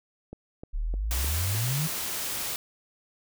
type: click train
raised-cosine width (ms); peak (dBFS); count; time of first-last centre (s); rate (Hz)
2; -26; 5; 0.33-1.55; 3.28
type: exponential sweep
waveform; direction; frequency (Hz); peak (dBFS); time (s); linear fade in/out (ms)
sine; up; 34.35 to 164.81; -26; 0.73-1.88; 20
type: noise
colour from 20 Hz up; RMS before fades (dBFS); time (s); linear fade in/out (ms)
white; -32; 1.11-2.56; 0
effects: none